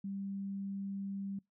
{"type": "tone", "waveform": "sine", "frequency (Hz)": 196.9, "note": "G3", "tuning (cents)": 8, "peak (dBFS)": -37, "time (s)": [0.04, 1.39], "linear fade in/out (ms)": 5, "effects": ["noise-tail reverb RT60 0.2 s tail -26 dB re dry"]}